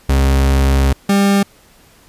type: tone pair in turn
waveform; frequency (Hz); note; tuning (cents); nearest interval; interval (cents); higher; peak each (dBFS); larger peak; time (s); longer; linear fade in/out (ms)
40% pulse; 67.6 / 199.09; C#2 / G3; -43 / +27; octave + perfect fifth; 1870; second; -9; neither; 0.09-0.93 / 1.09-1.43; first; 5
effects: pink hiss -48 dBFS RMS until 2.08 s + resampled to 32000 Hz